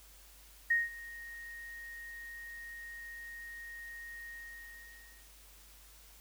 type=tone with ADSR envelope; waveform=sine; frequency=1864.7 Hz; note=A#6; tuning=in tune; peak=-24 dBFS; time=0.7-5.3 s; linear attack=9 ms; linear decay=180 ms; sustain=-20 dB; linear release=1000 ms; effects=added 50 Hz sine -59 dBFS peak until 6.2 s + white hiss -59 dBFS RMS until 6.2 s